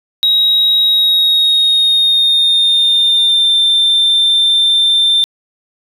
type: tone with pitch glide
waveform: sine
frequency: 3810 to 3575 Hz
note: A#7 to A7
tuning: +37 to +27 cents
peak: -6 dBFS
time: 0.23-5.24 s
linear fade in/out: 0 ms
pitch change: -110 cents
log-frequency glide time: 0.81-3.53 s
effects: tanh soft clip ceiling -6 dBFS + 8-bit